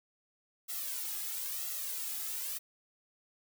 blue noise with flanger, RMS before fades -38 dBFS, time 0.68-2.59 s, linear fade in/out 20 ms, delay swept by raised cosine 1.5 to 2.4 ms, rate 1 Hz, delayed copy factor +0.85, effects none

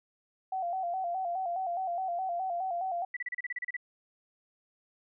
sine tone with vibrato, 724 Hz, F#5, 38 cents flat, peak -30 dBFS, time 0.52-3.05 s, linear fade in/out 5 ms, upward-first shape square, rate 4.8 Hz, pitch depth 78 cents each way
sine tone bursts, 1965 Hz, B6, 9 cents flat, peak -32 dBFS, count 11, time 3.14-3.767 s, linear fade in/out 5 ms, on 27 ms, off 33 ms
effects none

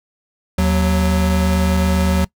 square tone pair together, 77.7 / 184.8 Hz, D#2 / F#3, -2 / -2 cents, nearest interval octave + minor third, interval 1500 cents, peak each -17 dBFS, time 0.58-2.25 s, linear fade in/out 5 ms, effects noise-tail reverb RT60 0.1 s tail -22 dB re dry

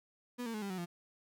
35% pulse tone with pitch steps, 244.9 / 228.5 / 213.2 / 198.92 / 185.6 / 173.17 Hz, B3 / A#3 / G#3 / G3 / F#3 / F3, -14 / -34 / +46 / +26 / +6 / -14 cents, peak -36 dBFS, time 0.38-0.86 s, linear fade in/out 20 ms, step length 80 ms, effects none

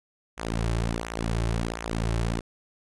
sawtooth tone with flanger, 56.7 Hz, A#1, 47 cents flat, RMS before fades -28 dBFS, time 0.37-2.41 s, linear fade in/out 20 ms, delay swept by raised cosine 0.21 to 4.21 ms, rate 1.4 Hz, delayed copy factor -0.8, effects resampled to 24000 Hz

